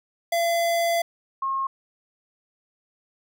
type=tone pair in turn; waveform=square / sine; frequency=679 / 1077.8 Hz; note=F5 / C#6; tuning=-49 / -49 cents; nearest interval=minor sixth; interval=800 cents; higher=second; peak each=-21 / -23 dBFS; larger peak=first; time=0.32-1.02 / 1.42-1.67 s; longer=first; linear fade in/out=5 ms; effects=none